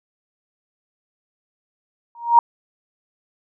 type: tone with exponential growth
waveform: sine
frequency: 940 Hz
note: A#5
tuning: 14 cents sharp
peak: -4 dBFS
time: 2.15-2.39 s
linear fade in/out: 2 ms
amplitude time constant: 52 ms
effects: none